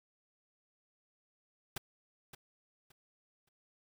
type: noise with echo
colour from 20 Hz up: pink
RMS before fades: -39 dBFS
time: 1.76-1.78 s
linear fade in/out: 5 ms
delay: 570 ms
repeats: 3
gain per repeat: -12 dB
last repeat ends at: 3.49 s
effects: none